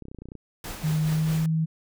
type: clicks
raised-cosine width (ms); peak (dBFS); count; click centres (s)
3; -27; 11; 0.023 / 0.054 / 0.084 / 0.115 / 0.147 / 0.187 / 0.22 / 0.256 / 0.287 / 0.319 / 0.353
type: noise with tremolo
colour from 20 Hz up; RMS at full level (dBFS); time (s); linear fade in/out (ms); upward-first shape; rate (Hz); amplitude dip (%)
pink; -36; 0.64-1.46; 2; sine; 4.7; 40
type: tone with pitch glide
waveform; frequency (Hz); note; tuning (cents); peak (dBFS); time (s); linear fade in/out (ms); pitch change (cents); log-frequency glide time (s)
sine; 155.56 to 160.12; D#3 to D#3; 0 to +50; -21; 0.83-1.66; 20; +50; 1.01-1.44
effects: none